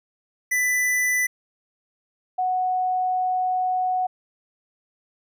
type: tone pair in turn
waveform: square / sine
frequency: 1991 / 738.3 Hz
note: B6 / F#5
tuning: +14 / -4 cents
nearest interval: octave + perfect fourth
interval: 1718 cents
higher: first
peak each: -20 dBFS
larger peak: neither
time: 0.51-1.27 / 2.38-4.07 s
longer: second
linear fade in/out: 10 ms
effects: none